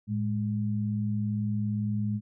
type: tone pair together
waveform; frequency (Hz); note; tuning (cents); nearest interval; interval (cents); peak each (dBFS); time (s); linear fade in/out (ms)
sine; 110.03 / 207.7; A2 / G#3; 0 / 0; major seventh; 1100; -29 / -29; 0.07-2.21; 50
effects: none